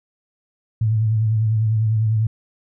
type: tone with vibrato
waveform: sine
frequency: 110 Hz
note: A2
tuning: in tune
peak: -15 dBFS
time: 0.81-2.27 s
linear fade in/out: 5 ms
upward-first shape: triangle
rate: 10 Hz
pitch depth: 62 cents each way
effects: none